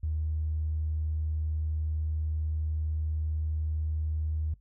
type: tone with tanh clipping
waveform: triangle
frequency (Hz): 77.78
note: D#2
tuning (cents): 0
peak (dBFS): -28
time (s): 0.03-4.54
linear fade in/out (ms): 5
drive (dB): 4
effects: noise-tail reverb RT60 0.1 s tail -19 dB re dry + added 50 Hz sine -58 dBFS peak until 4.6 s